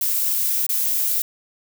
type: noise with dropouts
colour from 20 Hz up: violet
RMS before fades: -21 dBFS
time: 0.01-1.22 s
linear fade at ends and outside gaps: 2 ms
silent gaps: 0.666-0.691 s
effects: none